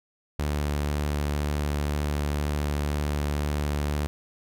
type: tone with vibrato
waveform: sawtooth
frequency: 73.42 Hz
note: D2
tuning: in tune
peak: -21 dBFS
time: 0.39-4.07 s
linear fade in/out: 0 ms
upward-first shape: sine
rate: 2 Hz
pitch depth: 9 cents each way
effects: none